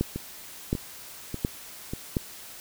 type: two click trains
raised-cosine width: 3 ms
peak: -18 / -11 dBFS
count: 4 / 4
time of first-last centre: 0.16-1.935 / 0.01-2.168 s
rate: 1.69 / 1.39 Hz
effects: white hiss -44 dBFS RMS until 2.6 s